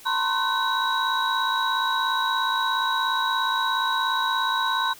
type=tone cluster; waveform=sine; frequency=911 / 1015 / 1072 / 1514 / 3865 Hz; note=A#5 / B5 / C6 / F#6 / B7; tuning=-40 / +47 / +42 / +39 / -38 cents; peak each=-27 dBFS; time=0.05-4.94 s; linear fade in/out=20 ms; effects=tanh soft clip ceiling -13 dBFS + white hiss -47 dBFS RMS until 4.99 s